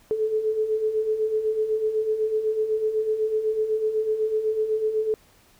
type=beating tone pair; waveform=sine; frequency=428.2 / 436.2 Hz; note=A4 / A4; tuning=-47 / -15 cents; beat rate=8 Hz; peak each=-29 / -22 dBFS; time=0.11-5.14 s; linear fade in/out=0 ms; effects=pink hiss -57 dBFS RMS until 5.59 s